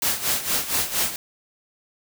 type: noise with tremolo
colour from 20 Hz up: white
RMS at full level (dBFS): -21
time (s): 0.02-1.16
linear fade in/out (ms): 2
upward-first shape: sine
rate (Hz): 4.3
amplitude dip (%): 75
effects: none